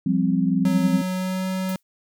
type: chord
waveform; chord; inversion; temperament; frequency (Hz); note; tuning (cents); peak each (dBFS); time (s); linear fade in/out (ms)
sine; F suspended second; none; equal; 174.61 / 196 / 261.6; F3 / G3 / C4; 0 / 0 / 0; -22; 0.06-1.02; 5
type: tone with pitch glide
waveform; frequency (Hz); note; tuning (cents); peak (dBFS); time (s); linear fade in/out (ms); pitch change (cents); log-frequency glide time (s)
square; 185 to 187.37; F#3 to F#3; 0 to +22; -24; 0.65-1.76; 2; +22; 1.15-1.47
type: noise with exponential decay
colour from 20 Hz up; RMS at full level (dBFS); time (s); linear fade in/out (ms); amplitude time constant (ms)
blue; -35; 1.69-1.83; 1; 29
effects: none

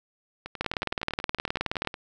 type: two click trains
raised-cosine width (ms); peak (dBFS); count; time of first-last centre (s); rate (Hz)
0.3; -10 / -20; 25 / 17; 0.61-1.873 / 0.46-1.941; 19 / 10.8
effects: none

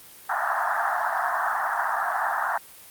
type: band-pass noise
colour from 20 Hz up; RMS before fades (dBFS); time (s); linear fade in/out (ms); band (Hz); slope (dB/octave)
pink; -25; 0.29-2.58; 5; 670 to 1800; 96
effects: white hiss -47 dBFS RMS until 2.9 s + Opus 32 kbps

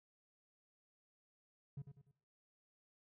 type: tone with echo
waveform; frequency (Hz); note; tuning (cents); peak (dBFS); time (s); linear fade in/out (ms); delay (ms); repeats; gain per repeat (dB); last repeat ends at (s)
triangle; 140; C#3; +18; -40; 1.77-1.82; 5; 98; 3; -8; 2.114
effects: noise-tail reverb RT60 0.7 s tail -23 dB re dry + tanh soft clip ceiling -39 dBFS

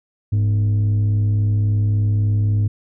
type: tone with frequency modulation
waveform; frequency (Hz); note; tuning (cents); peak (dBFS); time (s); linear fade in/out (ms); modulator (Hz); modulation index
sine; 103.83; G#2; 0; -12; 0.32-2.68; 10; 144; 0.24
effects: tanh soft clip ceiling -13 dBFS

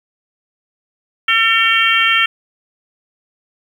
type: harmonic tone with a mistuned harmonic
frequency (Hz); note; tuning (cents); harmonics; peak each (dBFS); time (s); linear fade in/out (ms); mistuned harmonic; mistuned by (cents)
451.4; A4; +44; 3 / 4 / 5 / 6 / 7; -17 / -17 / -17 / -17 / -17; 1.28-2.26; 5; 6; +24
effects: 7-bit

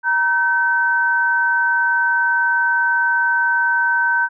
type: tone pair together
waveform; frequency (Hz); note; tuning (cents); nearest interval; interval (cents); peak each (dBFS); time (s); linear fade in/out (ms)
sine; 943 / 1534.9; A#5 / G6; +20 / -37; minor sixth; 843; -20 / -15; 0.03-4.29; 50
effects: none

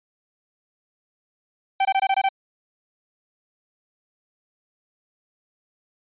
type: tone bursts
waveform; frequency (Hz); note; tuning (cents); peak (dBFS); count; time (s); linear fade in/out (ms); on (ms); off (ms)
45% pulse; 776; G5; -18; -17; 7; 1.8-2.289; 5; 51; 22
effects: resampled to 8000 Hz

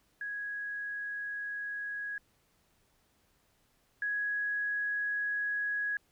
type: tone pair in turn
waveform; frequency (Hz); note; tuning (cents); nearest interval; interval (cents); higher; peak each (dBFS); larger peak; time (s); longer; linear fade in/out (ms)
sine; 1661.2 / 1667.4; G#6 / G#6; 0 / +6; unison; 6; second; -35 / -30; second; 0.21-2.18 / 4.02-5.97; first; 2
effects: pink hiss -71 dBFS RMS until 6.11 s

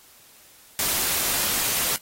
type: noise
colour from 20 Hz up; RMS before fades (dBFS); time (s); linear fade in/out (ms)
white; -24; 0.79-1.96; 0
effects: white hiss -52 dBFS RMS until 2.01 s + AAC 48 kbps

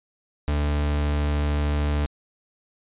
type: tone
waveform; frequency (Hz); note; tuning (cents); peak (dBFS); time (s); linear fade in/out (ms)
40% pulse; 73.42; D2; 0; -20; 0.48-2.06; 0
effects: resampled to 8000 Hz

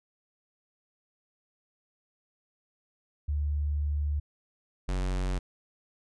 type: tone pair in turn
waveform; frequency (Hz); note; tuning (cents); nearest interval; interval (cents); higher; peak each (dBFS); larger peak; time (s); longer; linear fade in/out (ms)
sine / square; 73.42 / 46.25; D2 / F#1; 0 / 0; minor sixth; 800; first; -26 / -28; first; 3.28-4.2 / 4.88-5.39; first; 10
effects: resampled to 22050 Hz

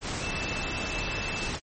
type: tone in noise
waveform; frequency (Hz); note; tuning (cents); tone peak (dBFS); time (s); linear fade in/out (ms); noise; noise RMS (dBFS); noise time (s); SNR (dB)
sine; 2644; E7; +5; -34; 0.2-1.52; 50; pink; -32; 0.01-1.6; -5
effects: MP3 32 kbps

